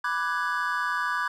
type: chord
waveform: triangle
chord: G# half-diminished seventh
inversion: first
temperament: equal with one note detuned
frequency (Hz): 987.8 / 1174.7 / 1490.3 / 1661.2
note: B5 / D6 / F#6 / G#6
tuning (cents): 0 / 0 / +12 / 0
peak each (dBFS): -30 / -28 / -29 / -29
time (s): 0.04-1.28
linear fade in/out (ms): 5
effects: none